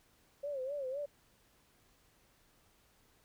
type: tone with vibrato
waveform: sine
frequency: 547 Hz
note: C#5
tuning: 23 cents flat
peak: -36 dBFS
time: 0.43-1.06 s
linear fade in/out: 10 ms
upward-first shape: sine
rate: 3.9 Hz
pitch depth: 120 cents each way
effects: pink hiss -69 dBFS RMS until 3.24 s